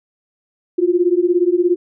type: beating tone pair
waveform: sine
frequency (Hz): 344.7 / 361.7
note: F4 / F#4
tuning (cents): -23 / -39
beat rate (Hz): 17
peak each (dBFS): -15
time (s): 0.78-1.76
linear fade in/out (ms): 10
effects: none